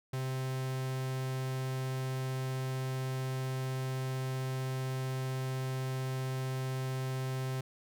45% pulse tone, 130.81 Hz, C3, in tune, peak -33 dBFS, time 0.13-7.61 s, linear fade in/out 5 ms, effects none

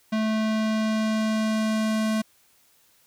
square tone with low-pass filter sweep, 218.2 Hz, A3, 14 cents flat, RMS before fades -24 dBFS, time 0.12-2.22 s, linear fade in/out 10 ms, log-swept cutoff 4500 to 11000 Hz, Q 0.75, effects white hiss -61 dBFS RMS until 3.06 s

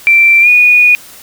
sine tone with pitch glide, 2348 to 2459 Hz, D7 to D#7, -1 to -21 cents, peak -3 dBFS, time 0.07-0.95 s, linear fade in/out 0 ms, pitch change +80 cents, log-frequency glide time 0.41-0.48 s, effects white hiss -35 dBFS RMS until 1.22 s

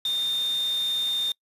sine tone in noise, 3632 Hz, A#7, 46 cents flat, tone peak -23 dBFS, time 0.05-1.32 s, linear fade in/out 2 ms, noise white, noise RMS -40 dBFS, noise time 0.05-1.32 s, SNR +14 dB, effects noise-tail reverb RT60 0.1 s tail -24 dB re dry + resampled to 32000 Hz

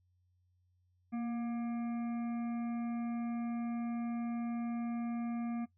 harmonic tone with a mistuned harmonic, 237.8 Hz, A#3, 35 cents sharp, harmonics 1 / 3 / 5 / 7 / 9 / 10, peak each -34 / -48 / -53 / -61 / -59 / -61 dBFS, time 1.12-5.66 s, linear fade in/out 20 ms, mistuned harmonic 1, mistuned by -33 cents, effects noise-tail reverb RT60 0.1 s tail -19 dB re dry + added 90 Hz sine -70 dBFS peak until 5.77 s

